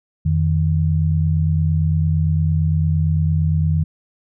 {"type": "tone pair together", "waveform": "sine", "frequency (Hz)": [87.31, 156.11], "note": ["F2", "D#3"], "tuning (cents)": [0, 6], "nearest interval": "minor seventh", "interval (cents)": 1006, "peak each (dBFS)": -17, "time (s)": [0.25, 3.84], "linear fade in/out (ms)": 10, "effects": []}